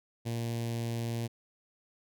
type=tone with notch filter; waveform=sawtooth; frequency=116.54 Hz; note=A#2; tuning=in tune; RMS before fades=-34 dBFS; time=0.25-1.28 s; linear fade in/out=20 ms; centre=1300 Hz; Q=0.87; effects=none